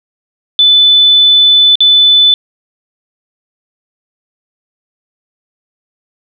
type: tone with dropouts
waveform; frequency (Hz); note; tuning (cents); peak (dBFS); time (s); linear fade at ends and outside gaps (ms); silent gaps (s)
sine; 3500; A7; -10; -3; 0.59-2.34; 1; 1.755-1.805
effects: none